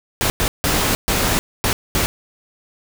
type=noise bursts at uneven times; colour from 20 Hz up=pink; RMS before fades=-18 dBFS; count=6; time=0.21-0.3 / 0.4-0.48 / 0.64-0.95 / 1.08-1.39 / 1.64-1.73 / 1.95-2.06 s; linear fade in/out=0 ms; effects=none